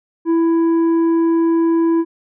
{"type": "tone with tanh clipping", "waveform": "sine", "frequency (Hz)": 331.2, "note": "E4", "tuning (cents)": 8, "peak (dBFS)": -13, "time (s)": [0.25, 2.05], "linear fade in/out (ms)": 50, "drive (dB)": 6, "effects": []}